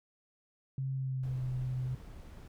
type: tone with pitch glide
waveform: sine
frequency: 133.7 to 127.51 Hz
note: C3 to C3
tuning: +38 to -44 cents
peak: -32 dBFS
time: 0.78-1.95 s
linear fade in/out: 2 ms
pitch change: -82 cents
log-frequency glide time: 0.93-1.45 s
type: noise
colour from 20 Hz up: brown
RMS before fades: -48 dBFS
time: 1.23-2.48 s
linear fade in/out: 5 ms
effects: none